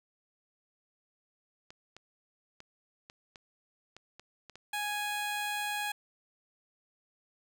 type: clicks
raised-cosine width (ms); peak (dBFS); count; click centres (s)
0.2; -31; 9; 1.705 / 1.966 / 2.604 / 3.099 / 3.358 / 3.966 / 4.196 / 4.497 / 4.556
type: tone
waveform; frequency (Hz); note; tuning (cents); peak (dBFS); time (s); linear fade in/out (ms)
15% pulse; 830.6; G#5; 0; -26; 4.73-5.92; 5
effects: none